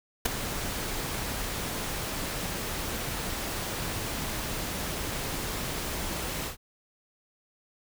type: noise with ADSR envelope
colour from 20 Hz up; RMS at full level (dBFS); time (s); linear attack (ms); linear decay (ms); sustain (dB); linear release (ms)
pink; -21; 0.25-6.57; 10; 6; -12; 110
effects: none